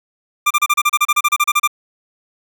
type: tone bursts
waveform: 25% pulse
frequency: 1189 Hz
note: D6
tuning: 21 cents sharp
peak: -7 dBFS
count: 16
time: 0.46-1.676 s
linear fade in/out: 10 ms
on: 46 ms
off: 32 ms
effects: none